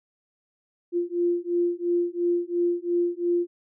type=beating tone pair; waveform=sine; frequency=346.7 / 349.6 Hz; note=F4 / F4; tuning=-13 / +2 cents; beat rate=2.9 Hz; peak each=-25 dBFS; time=0.92-3.47 s; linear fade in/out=50 ms; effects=none